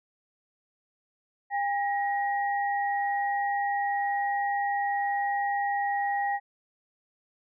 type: tone pair together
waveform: sine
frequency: 806 / 1895 Hz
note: G5 / A#6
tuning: +48 / +28 cents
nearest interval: octave + minor third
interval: 1480 cents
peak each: -26 / -32 dBFS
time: 1.5-6.4 s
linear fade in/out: 50 ms
effects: none